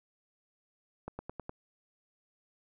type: accelerating click train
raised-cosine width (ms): 1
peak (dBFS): -25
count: 5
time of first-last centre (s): 1.08-1.494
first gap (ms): 110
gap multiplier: 0.96
effects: none

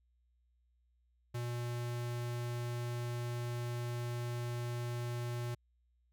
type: tone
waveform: square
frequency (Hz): 120.3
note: B2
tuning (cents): -45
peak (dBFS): -37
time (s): 1.34-5.55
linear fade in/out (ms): 10
effects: added 60 Hz sine -70 dBFS peak until 6.12 s

